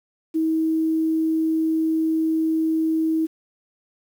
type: tone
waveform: sine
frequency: 320 Hz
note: D#4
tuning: 49 cents sharp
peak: -18 dBFS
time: 0.34-3.27 s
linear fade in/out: 20 ms
effects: 8-bit